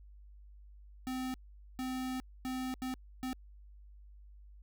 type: tone bursts at uneven times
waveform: square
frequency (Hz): 257.5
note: C4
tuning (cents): -28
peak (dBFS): -36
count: 5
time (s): 1.07-1.34 / 1.79-2.2 / 2.45-2.74 / 2.82-2.94 / 3.23-3.33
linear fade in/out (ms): 0
effects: added 50 Hz sine -52 dBFS peak until 4.62 s